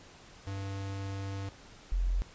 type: tone pair in turn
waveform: square / sine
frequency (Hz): 98 / 43.93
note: G2 / F1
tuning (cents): 0 / +11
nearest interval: octave + major second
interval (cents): 1389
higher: first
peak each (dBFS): -36 / -26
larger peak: second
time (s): 0.47-1.49 / 1.92-2.22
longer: first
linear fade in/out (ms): 0
effects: pink hiss -54 dBFS RMS until 2.34 s + resampled to 16000 Hz